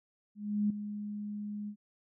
sine tone with ADSR envelope, 207.7 Hz, G#3, in tune, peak -25 dBFS, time 0.35-1.76 s, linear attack 350 ms, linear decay 5 ms, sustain -11 dB, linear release 78 ms, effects none

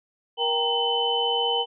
sine tone cluster, 471.4 / 787 / 928 / 3030 Hz, A#4 / G5 / A#5 / F#7, +19 / +7 / -8 / +40 cents, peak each -27 / -28 / -30 / -24 dBFS, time 0.37-1.66 s, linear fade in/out 50 ms, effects none

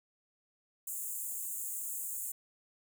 pink high-pass noise, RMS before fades -39 dBFS, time 0.87-2.32 s, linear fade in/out 5 ms, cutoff 6900 Hz, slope 96 dB/octave, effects none

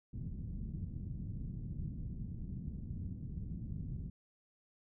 white low-pass noise, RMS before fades -42 dBFS, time 0.13-4.1 s, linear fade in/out 10 ms, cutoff 180 Hz, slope 24 dB/octave, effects none

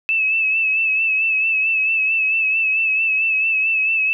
sine tone with vibrato, 2611 Hz, E7, 17 cents flat, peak -15 dBFS, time 0.09-4.13 s, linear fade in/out 0 ms, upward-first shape sine, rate 4.5 Hz, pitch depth 41 cents each way, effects none

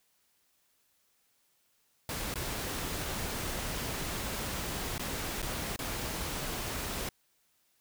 pink noise with dropouts, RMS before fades -36 dBFS, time 2.09-7.09 s, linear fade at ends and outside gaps 2 ms, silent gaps 2.341-2.356 / 4.981-4.994 / 5.419-5.426 / 5.762-5.79 s, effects white hiss -72 dBFS RMS until 7.8 s

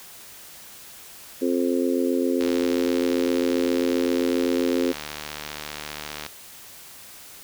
harmonic tone, 87.6 Hz, F2, 6 cents sharp, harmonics 3 / 4 / 5 / 6, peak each -23 / -25 / -27 / -29 dBFS, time 1.41-4.93 s, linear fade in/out 20 ms
click train, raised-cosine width 0.2 ms, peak -14 dBFS, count 290, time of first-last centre 2.41-6.263 s, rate 75 Hz
effects white hiss -44 dBFS RMS until 7.43 s

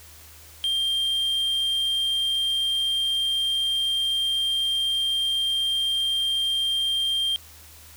triangle tone, 3184 Hz, G7, 26 cents sharp, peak -20 dBFS, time 0.64-7.36 s, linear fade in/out 0 ms, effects added 78 Hz sine -50 dBFS peak until 7.96 s + white hiss -48 dBFS RMS until 7.96 s

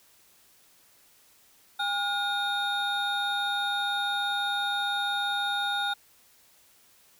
triangle tone cluster, 811 / 1430 / 3695 Hz, G#5 / F6 / A#7, -41 / +41 / -16 cents, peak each -29 dBFS, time 1.79-5.94 s, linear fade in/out 10 ms, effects white hiss -60 dBFS RMS until 7.19 s

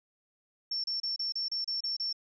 sine tone bursts, 5430 Hz, F8, 50 cents flat, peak -30 dBFS, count 9, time 0.71-2.128 s, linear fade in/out 5 ms, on 130 ms, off 31 ms, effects none

